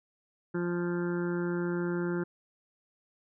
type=harmonic tone; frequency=174.61 Hz; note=F3; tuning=in tune; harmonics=1 / 2 / 3 / 5 / 6 / 7 / 8 / 9 / 10; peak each=-32 / -31 / -44 / -47 / -50 / -52 / -43 / -45 / -53 dBFS; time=0.54-2.24 s; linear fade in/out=10 ms; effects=none